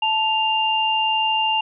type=tone pair together; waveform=sine; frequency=878.7 / 2794 Hz; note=A5 / F7; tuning=-3 / 0 cents; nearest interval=octave + minor sixth; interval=2003 cents; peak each=-20 dBFS; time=0.02-1.61 s; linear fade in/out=5 ms; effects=none